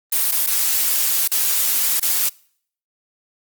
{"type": "noise with dropouts", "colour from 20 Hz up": "blue", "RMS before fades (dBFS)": -18, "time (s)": [0.12, 2.29], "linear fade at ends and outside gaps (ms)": 5, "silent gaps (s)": [[0.315, 0.32], [0.464, 0.471], [1.276, 1.315], [1.998, 2.025]], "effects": ["noise-tail reverb RT60 0.6 s tail -25 dB re dry", "Opus 24 kbps"]}